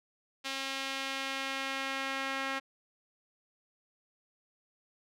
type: tone with band-pass filter sweep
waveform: sawtooth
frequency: 270 Hz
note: C#4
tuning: 45 cents flat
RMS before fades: -36 dBFS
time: 0.44-2.6 s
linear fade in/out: 20 ms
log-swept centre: 3400 to 1900 Hz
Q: 1.1
effects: none